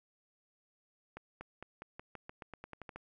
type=accelerating click train; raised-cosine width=0.5 ms; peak=-30 dBFS; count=14; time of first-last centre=1.17-2.96 s; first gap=240 ms; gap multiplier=0.9; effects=none